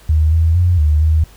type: tone with pitch steps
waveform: sine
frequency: 77.9 / 81.5 / 88.6 / 75.8 / 78.8 Hz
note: D#2 / E2 / F2 / D#2 / D#2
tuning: +3 / -19 / +25 / -45 / +23 cents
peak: -9 dBFS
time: 0.09-1.24 s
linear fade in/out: 5 ms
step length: 230 ms
effects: added 50 Hz sine -42 dBFS peak until 1.36 s + pink hiss -46 dBFS RMS until 1.36 s